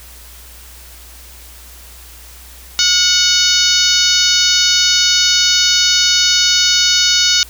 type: harmonic tone with a mistuned harmonic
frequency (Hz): 740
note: F#5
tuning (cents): 0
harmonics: 2 / 3 / 4 / 5 / 6 / 7 / 8 / 9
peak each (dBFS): -21 / -23 / -18 / -16 / -16 / -17 / -19 / -21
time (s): 2.79-7.43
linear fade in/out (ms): 0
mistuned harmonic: 2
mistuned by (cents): -44
effects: added 60 Hz sine -38 dBFS peak until 7.49 s + white hiss -39 dBFS RMS until 7.49 s